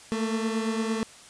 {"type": "beating tone pair", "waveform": "30% pulse", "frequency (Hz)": [221.3, 230.1], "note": ["A3", "A#3"], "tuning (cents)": [10, -22], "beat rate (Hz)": 8.8, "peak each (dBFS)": [-24, -30], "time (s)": [0.12, 1.03], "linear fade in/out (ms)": 0, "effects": ["white hiss -49 dBFS RMS until 1.29 s", "resampled to 22050 Hz"]}